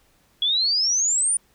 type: exponential sweep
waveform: sine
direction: up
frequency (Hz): 3322 to 9590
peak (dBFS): -18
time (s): 0.42-1.37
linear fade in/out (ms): 2
effects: pink hiss -61 dBFS RMS until 1.54 s